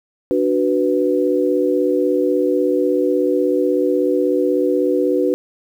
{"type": "chord", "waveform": "sine", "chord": "B minor", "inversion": "first", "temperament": "equal", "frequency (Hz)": [293.7, 370, 493.9], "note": ["D4", "F#4", "B4"], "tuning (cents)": [0, 0, 0], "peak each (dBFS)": [-19, -18, -18], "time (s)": [0.31, 5.34], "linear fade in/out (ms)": 0, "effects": ["8-bit"]}